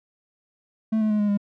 triangle tone with pitch steps, 220 / 215.6 / 211.3 / 207.1 / 202.9 Hz, A3 / A3 / G#3 / G#3 / G#3, 0 / -35 / +30 / -5 / -40 cents, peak -17 dBFS, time 0.92-1.375 s, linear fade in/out 10 ms, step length 91 ms, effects none

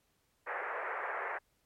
white band-pass noise, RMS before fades -38 dBFS, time 0.46-1.39 s, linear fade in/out 20 ms, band 410 to 2000 Hz, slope 48 dB/octave, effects pink hiss -75 dBFS RMS until 1.65 s + MP3 64 kbps

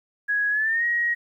sine tone with pitch glide, 1666 to 1891.8 Hz, G#6 to A#6, +5 to +25 cents, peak -20 dBFS, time 0.28-1.15 s, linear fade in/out 20 ms, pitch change +220 cents, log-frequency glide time 0.5-0.85 s, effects 10-bit

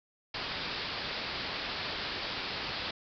white low-pass noise, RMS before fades -37 dBFS, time 0.34-2.91 s, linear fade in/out 5 ms, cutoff 5000 Hz, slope 96 dB/octave, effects none

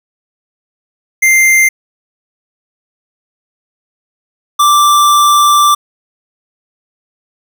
square tone pair in turn, 2093 / 1174.7 Hz, C7 / D6, 0 / 0 cents, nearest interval minor seventh, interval 1000 cents, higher first, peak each -6 dBFS, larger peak neither, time 1.22-1.69 / 4.59-5.75 s, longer second, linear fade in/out 10 ms, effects none

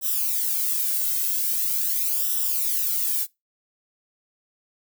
violet noise with flanger, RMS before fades -24 dBFS, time 0.01-3.27 s, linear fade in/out 50 ms, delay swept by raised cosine 0.44 to 1.74 ms, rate 0.43 Hz, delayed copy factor -0.85, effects noise-tail reverb RT60 0.2 s tail -22 dB re dry

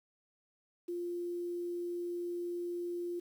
sine tone with quantisation, 349.2 Hz, F4, in tune, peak -35 dBFS, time 0.88-3.2 s, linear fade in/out 10 ms, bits 10, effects none

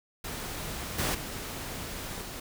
pink noise with level steps, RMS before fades -37 / -29 / -38 / -40 dBFS, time 0.24-2.4 s, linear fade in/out 5 ms, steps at 0.98 / 1.14 / 2.21 s, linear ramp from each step 10 ms, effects none

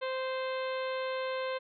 harmonic tone with a mistuned harmonic, 521 Hz, C5, 7 cents flat, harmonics 1 / 2 / 3 / 4 / 5 / 6 / 7 / 8, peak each -33 / -39 / -43 / -45 / -47 / -49 / -50 / -51 dBFS, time 0.01-1.59 s, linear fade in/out 20 ms, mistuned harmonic 7, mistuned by -20 cents, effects none

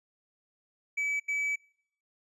triangle tone bursts at uneven times, 2292 Hz, D7, 43 cents flat, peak -26 dBFS, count 2, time 0.97-1.2 / 1.28-1.56 s, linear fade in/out 10 ms, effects noise-tail reverb RT60 0.7 s tail -25 dB re dry + resampled to 24000 Hz

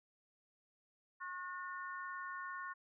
harmonic tone, 362.2 Hz, F#4, 37 cents flat, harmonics 3 / 4 / 5, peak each -45 / -47 / -49 dBFS, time 1.2-2.74 s, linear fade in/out 20 ms, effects none

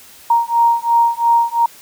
sine beating tone pair, 932.3 / 935.2 Hz, A#5 / A#5, 0 / +5 cents, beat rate 2.9 Hz, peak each -14 dBFS, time 0.3-1.66 s, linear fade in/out 5 ms, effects white hiss -42 dBFS RMS until 1.81 s

